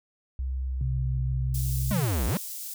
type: tone with pitch glide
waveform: sine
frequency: 65 to 63 Hz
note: C2 to B1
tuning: -11 to +35 cents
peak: -27 dBFS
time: 0.39-1.92 s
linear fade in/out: 0 ms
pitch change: -54 cents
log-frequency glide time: 0.63-1.15 s
type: tone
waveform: sine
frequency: 128.9 Hz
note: C3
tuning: 26 cents flat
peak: -27 dBFS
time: 0.81-2.05 s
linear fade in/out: 2 ms
type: high-pass noise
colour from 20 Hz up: white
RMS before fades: -37 dBFS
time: 1.54-2.74 s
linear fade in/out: 5 ms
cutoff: 6100 Hz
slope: 12 dB/octave
type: exponential two-way sweep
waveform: square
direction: down then up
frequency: 220.4 to 55 to 220.4 Hz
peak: -25 dBFS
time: 1.91-2.37 s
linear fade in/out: 0 ms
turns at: 2.26 s
effects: none